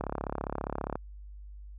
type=click train; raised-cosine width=1 ms; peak=-18 dBFS; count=34; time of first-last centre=0.01-0.956 s; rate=34.9 Hz; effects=added 50 Hz sine -43 dBFS peak until 1.78 s